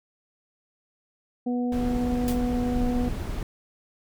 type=harmonic tone; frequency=245.1 Hz; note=B3; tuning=13 cents flat; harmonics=1 / 2 / 3; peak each=-24 / -33 / -37 dBFS; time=1.46-3.09 s; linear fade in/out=10 ms
type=noise; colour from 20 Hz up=brown; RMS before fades=-30 dBFS; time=1.72-3.43 s; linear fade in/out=2 ms
type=noise with exponential decay; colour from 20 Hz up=white; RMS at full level=-31 dBFS; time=2.28-2.45 s; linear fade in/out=0 ms; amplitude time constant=35 ms
effects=none